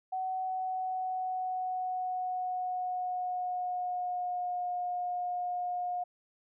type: tone with pitch glide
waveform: sine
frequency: 750 to 716.5 Hz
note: F#5 to F5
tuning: +23 to +44 cents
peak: -31 dBFS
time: 0.12-6.04 s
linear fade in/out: 10 ms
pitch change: -79 cents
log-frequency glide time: 0.35-4.7 s
effects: none